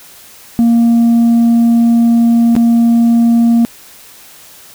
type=tone with dropouts; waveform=sine; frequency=233.1 Hz; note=A#3; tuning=in tune; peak=-3 dBFS; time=0.59-3.65 s; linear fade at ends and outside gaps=0 ms; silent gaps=2.553-2.564 s; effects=tanh soft clip ceiling -5 dBFS + white hiss -38 dBFS RMS until 4.74 s